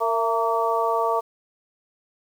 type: harmonic tone with a mistuned harmonic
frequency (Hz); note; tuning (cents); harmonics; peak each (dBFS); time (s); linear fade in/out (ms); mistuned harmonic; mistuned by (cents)
229.4; A#3; -28; 2 / 3 / 4 / 5; -25 / -25 / -25 / -25; 0-1.21; 20; 3; -43
effects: 8-bit